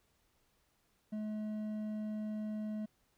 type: tone with hard clipping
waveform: triangle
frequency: 213.7 Hz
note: G#3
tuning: 50 cents sharp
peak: -38 dBFS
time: 1.12-2.86 s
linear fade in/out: 10 ms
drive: 9 dB
effects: pink hiss -75 dBFS RMS until 3.17 s